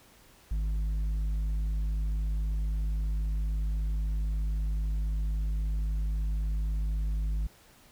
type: tone with tanh clipping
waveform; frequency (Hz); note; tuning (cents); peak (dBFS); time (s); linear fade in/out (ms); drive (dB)
sine; 51.9; G#1; 0; -28; 0.51-7.47; 5; 6
effects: pink hiss -58 dBFS RMS until 7.91 s